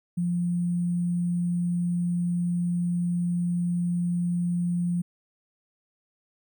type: tone with sample-and-hold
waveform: sine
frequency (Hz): 174.61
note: F3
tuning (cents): 0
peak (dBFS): -23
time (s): 0.17-5.02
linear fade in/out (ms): 10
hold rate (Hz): 8820
effects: none